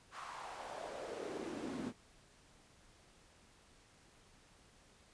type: noise with high-pass filter sweep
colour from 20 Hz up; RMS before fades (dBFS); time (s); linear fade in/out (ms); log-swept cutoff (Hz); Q
brown; -45; 0.11-1.93; 50; 1200 to 220; 3.1
effects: pink hiss -65 dBFS RMS until 5.13 s + resampled to 22050 Hz